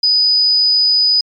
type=tone; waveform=sine; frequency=4977 Hz; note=D#8; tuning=in tune; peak=-9 dBFS; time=0.03-1.21 s; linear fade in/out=5 ms; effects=MP3 96 kbps